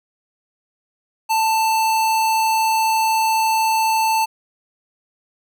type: tone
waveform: square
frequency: 886 Hz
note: A5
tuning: 12 cents sharp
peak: -16 dBFS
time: 1.29-4.26 s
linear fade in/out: 20 ms
effects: none